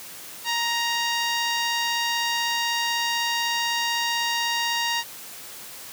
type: tone with low-pass filter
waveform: 10% pulse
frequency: 936 Hz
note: A#5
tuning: 7 cents sharp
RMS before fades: -25 dBFS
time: 0.44-5.04 s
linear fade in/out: 50 ms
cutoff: 9600 Hz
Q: 0.53
effects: white hiss -40 dBFS RMS until 5.92 s + high-pass 100 Hz 12 dB/octave